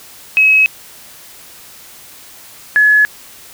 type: tone pair in turn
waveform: sine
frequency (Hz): 2561 / 1701.4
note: D#7 / G#6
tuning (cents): +49 / +41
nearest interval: perfect fifth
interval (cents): 708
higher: first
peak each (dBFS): -6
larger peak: neither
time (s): 0.37-0.66 / 2.76-3.05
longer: neither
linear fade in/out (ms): 0
effects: white hiss -38 dBFS RMS until 3.53 s